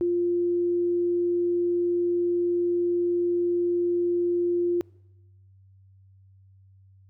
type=tone; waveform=sine; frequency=349.2 Hz; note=F4; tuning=in tune; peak=-21 dBFS; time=0.01-4.81 s; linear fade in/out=0 ms; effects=noise-tail reverb RT60 1.0 s tail -25 dB re dry + added 96 Hz sine -52 dBFS peak until 7.09 s